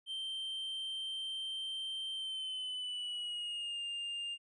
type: tone with pitch glide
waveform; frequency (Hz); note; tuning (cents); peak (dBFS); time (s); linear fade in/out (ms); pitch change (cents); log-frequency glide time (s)
triangle; 3131 to 2806; G7 to F7; -3 to +8; -36; 0.06-4.38; 50; -189; 2.14-3.82
effects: resampled to 24000 Hz